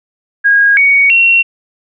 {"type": "tone with pitch steps", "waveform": "sine", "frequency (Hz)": [1636, 2238, 2731], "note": ["G#6", "C#7", "F7"], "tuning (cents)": [-26, 16, -39], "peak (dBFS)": -5, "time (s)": [0.44, 1.43], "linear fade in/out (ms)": 20, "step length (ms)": 330, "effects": []}